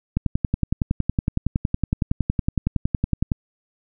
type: click train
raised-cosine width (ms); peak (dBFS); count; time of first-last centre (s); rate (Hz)
5; -7; 35; 0.17-3.318; 10.8
effects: none